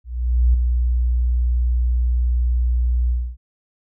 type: tone with ADSR envelope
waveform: sine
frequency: 60.6 Hz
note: B1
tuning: 32 cents flat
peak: -10 dBFS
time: 0.04-3.37 s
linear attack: 500 ms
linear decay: 4 ms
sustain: -5 dB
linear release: 270 ms
effects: none